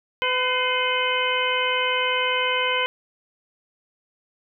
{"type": "harmonic tone with a mistuned harmonic", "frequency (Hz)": 505, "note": "B4", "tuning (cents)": 39, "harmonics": [1, 2, 3, 4, 5, 6], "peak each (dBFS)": [-27, -26, -29, -27, -29, -26], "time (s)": [0.22, 2.86], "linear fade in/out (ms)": 0, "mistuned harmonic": 4, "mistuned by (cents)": 71, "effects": []}